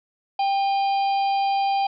harmonic tone with a mistuned harmonic, 789 Hz, G5, 11 cents sharp, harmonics 1 / 3 / 4 / 5 / 6, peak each -19 / -35 / -37 / -45 / -38 dBFS, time 0.39-1.87 s, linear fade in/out 5 ms, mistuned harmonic 3, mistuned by +61 cents, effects none

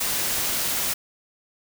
white noise, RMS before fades -25 dBFS, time 0-0.94 s, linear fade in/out 10 ms, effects none

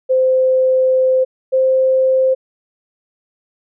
sine tone pair in turn, 518 / 522.8 Hz, C5 / C5, -17 / -1 cents, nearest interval unison, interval 16 cents, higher second, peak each -10 dBFS, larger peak neither, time 0.09-1.25 / 1.52-2.35 s, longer first, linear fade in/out 20 ms, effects none

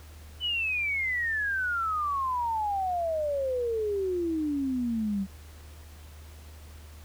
sine exponential sweep, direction down, 3018 to 189.6 Hz, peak -26 dBFS, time 0.4-5.27 s, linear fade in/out 50 ms, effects added 76 Hz sine -45 dBFS peak until 7.04 s + pink hiss -54 dBFS RMS until 7.04 s

